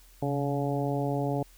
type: harmonic tone with a mistuned harmonic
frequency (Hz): 141.8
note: C#3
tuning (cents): +40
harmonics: 1 / 2 / 3 / 4 / 5 / 6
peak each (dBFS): -30 / -32 / -34 / -35 / -35 / -39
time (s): 0.22-1.43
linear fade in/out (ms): 5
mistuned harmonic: 1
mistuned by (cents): -56
effects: added 43 Hz sine -54 dBFS peak until 1.57 s + white hiss -59 dBFS RMS until 1.57 s